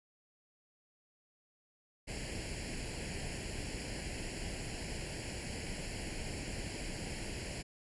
pink noise with comb filter, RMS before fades -41 dBFS, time 2.07-7.63 s, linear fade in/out 20 ms, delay 0.41 ms, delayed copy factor +0.8, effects resampled to 24000 Hz

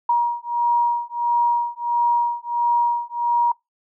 sine beating tone pair, 950 / 951.5 Hz, A#5 / A#5, +33 / +35 cents, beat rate 1.5 Hz, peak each -20 dBFS, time 0.09-3.52 s, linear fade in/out 5 ms, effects noise-tail reverb RT60 0.2 s tail -25 dB re dry

